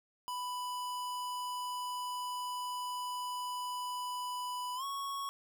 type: tone with pitch glide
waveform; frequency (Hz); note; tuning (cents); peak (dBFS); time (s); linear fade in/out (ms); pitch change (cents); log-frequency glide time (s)
square; 992 to 1107.1; B5 to C#6; +7 to -3; -37; 0.28-5.29; 0; +190; 4.76-4.84
effects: none